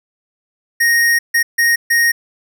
square tone bursts at uneven times, 1865 Hz, A#6, in tune, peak -11 dBFS, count 4, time 0.8-1.19 / 1.34-1.43 / 1.58-1.76 / 1.9-2.12 s, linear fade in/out 10 ms, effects none

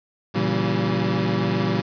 25% pulse chord, A# diminished seventh, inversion none, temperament equal with one note detuned, 116.54 / 138.59 / 164.81 / 191.63 Hz, A#2 / C#3 / E3 / G3, 0 / 0 / 0 / -39 cents, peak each -22 / -25 / -23 / -20 dBFS, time 0.34-1.82 s, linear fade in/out 20 ms, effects resampled to 11025 Hz + 7-bit

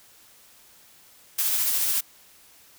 blue noise with tremolo, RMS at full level -23 dBFS, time 1.38-2.01 s, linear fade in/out 10 ms, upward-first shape sine, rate 14 Hz, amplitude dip 25%, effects white hiss -54 dBFS RMS until 2.78 s

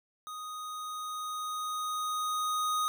square tone with level ramp, 1244.5 Hz, D#6, in tune, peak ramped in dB -40 to -28 dBFS, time 0.27-2.88 s, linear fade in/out 0 ms, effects none

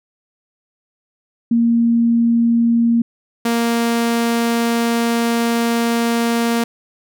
sine / sawtooth tone pair in turn, 233.1 / 233.1 Hz, A#3 / A#3, 0 / 0 cents, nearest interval unison, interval 0 cents, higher neither, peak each -11 dBFS, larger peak neither, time 1.51-3.02 / 3.45-6.64 s, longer second, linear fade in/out 5 ms, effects none

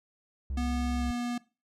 triangle tone, 67.2 Hz, C2, 47 cents sharp, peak -29 dBFS, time 0.5-1.11 s, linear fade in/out 0 ms
square tone with pitch glide, 243.4 to 241.6 Hz, B3 to B3, -25 to -38 cents, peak -31 dBFS, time 0.57-1.38 s, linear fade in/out 5 ms, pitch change -13 cents, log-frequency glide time 0.98-1.03 s
effects noise-tail reverb RT60 0.3 s tail -20 dB re dry + low-pass 9000 Hz 12 dB/octave

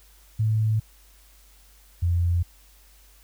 sine tone pair in turn, 109.3 / 86.53 Hz, A2 / F2, -11 / -15 cents, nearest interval major third, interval 404 cents, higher first, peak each -19 dBFS, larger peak neither, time 0.39-0.8 / 2.02-2.43 s, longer neither, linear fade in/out 10 ms, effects added 49 Hz sine -53 dBFS peak until 3.23 s + white hiss -57 dBFS RMS until 3.23 s

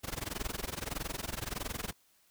pink noise with amplitude modulation, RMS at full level -35 dBFS, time 0.03-1.93 s, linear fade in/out 20 ms, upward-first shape sine, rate 21.6 Hz, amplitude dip 95%, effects white hiss -68 dBFS RMS until 2.3 s

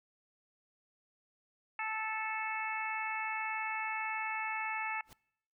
harmonic tone, 438.3 Hz, A4, 7 cents flat, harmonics 2 / 3 / 4 / 5 / 6, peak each -39 / -42 / -42 / -40 / -42 dBFS, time 1.79-5.01 s, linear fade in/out 2 ms
pink noise with exponential growth, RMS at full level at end -49 dBFS, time 5.03-5.13 s, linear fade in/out 1 ms, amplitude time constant 20 ms
effects noise-tail reverb RT60 0.7 s tail -25 dB re dry

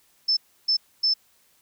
sine tone bursts at uneven times, 5274 Hz, E8, in tune, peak -18 dBFS, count 3, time 0.28-0.37 / 0.68-0.77 / 1.03-1.14 s, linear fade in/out 10 ms, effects white hiss -62 dBFS RMS until 1.61 s

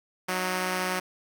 5% pulse tone pair together, 184.06 / 310.4 Hz, F#3 / D#4, -9 / -4 cents, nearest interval major sixth, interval 905 cents, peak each -16 / -24 dBFS, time 0.28-1 s, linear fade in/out 10 ms, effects none

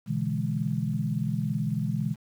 sine chord, E dominant seventh, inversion second, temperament equal, 123.47 / 146.83 / 164.81 / 207.7 Hz, B2 / D3 / E3 / G#3, 0 / 0 / 0 / 0 cents, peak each -31 dBFS, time 0.06-2.16 s, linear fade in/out 50 ms, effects 9-bit

